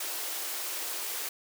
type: high-pass noise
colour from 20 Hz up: white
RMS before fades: -35 dBFS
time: 0-1.29 s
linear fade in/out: 5 ms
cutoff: 300 Hz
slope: 96 dB/octave
effects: none